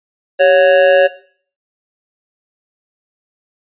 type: tone with amplitude modulation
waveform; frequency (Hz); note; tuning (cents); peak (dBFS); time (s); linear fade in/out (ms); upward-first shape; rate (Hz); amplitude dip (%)
square; 556; C#5; +5; -4; 0.39-1.08; 20; sine; 165; 65
effects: noise-tail reverb RT60 0.5 s tail -17 dB re dry + resampled to 8000 Hz